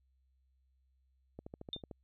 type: click train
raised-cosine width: 2 ms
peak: -32 dBFS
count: 8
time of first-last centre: 1.39-1.912 s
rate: 13.4 Hz
type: tone with exponential decay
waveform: sine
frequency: 3608 Hz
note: A7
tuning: 43 cents sharp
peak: -33 dBFS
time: 1.73-1.82 s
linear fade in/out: 1 ms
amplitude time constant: 19 ms
effects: added 65 Hz sine -70 dBFS peak until 2.03 s